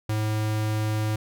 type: tone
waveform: square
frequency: 107.8 Hz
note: A2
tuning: 35 cents flat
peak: -24 dBFS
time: 0.09-1.16 s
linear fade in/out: 5 ms
effects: none